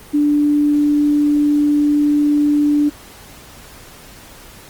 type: tone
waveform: sine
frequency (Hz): 293.7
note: D4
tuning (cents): 0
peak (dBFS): -11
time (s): 0.13-2.9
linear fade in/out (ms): 20
effects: pink hiss -40 dBFS RMS until 4.69 s + Opus 24 kbps